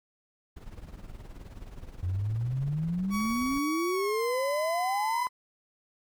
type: noise with tremolo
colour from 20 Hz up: brown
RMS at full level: -41 dBFS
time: 0.56-3.59 s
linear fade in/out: 10 ms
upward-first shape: triangle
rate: 19 Hz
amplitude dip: 75%
type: exponential sweep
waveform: sine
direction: up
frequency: 87.4 to 1016 Hz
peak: -27 dBFS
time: 2.03-5.27 s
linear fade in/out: 0 ms
type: tone with pitch glide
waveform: 30% pulse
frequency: 1126 to 1014.8 Hz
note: C#6 to B5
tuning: +27 to +47 cents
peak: -29 dBFS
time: 3.1-5.29 s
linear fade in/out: 50 ms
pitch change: -180 cents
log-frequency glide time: 3.9-4.36 s
effects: none